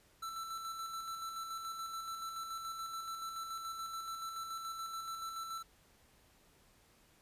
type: tone with tremolo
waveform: square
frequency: 1332 Hz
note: E6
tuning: 18 cents sharp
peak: -40 dBFS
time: 0.22-5.63 s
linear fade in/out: 10 ms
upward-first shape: square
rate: 7 Hz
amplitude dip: 35%
effects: pink hiss -67 dBFS RMS until 7.21 s + resampled to 32000 Hz